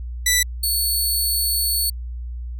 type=tone pair in turn; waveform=10% pulse; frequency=1975.5 / 4435 Hz; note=B6 / C#8; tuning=0 / 0 cents; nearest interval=octave + major second; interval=1400 cents; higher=second; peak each=-6 / -12 dBFS; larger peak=first; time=0.26-0.43 / 0.63-1.9 s; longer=second; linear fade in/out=5 ms; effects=added 60 Hz sine -27 dBFS peak until 2.59 s